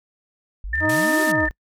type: exponential two-way sweep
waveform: sine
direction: up then down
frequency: 42.69 to 396.6 to 42.69 Hz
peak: -27 dBFS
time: 0.64-1.51 s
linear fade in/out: 0 ms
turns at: 1.22 s
type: tone with tremolo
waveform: sine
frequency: 1790 Hz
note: A6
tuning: 29 cents sharp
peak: -19 dBFS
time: 0.73-1.49 s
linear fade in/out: 5 ms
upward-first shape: square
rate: 20 Hz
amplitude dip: 30%
type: harmonic tone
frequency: 311.1 Hz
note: D#4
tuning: in tune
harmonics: 1 / 2 / 3 / 4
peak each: -22 / -23 / -28 / -30 dBFS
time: 0.8-1.49 s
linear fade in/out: 50 ms
type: band-pass noise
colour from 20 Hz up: white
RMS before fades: -32 dBFS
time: 0.89-1.32 s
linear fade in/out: 5 ms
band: 710 to 13000 Hz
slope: 48 dB/octave
effects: noise-tail reverb RT60 0.1 s tail -26 dB re dry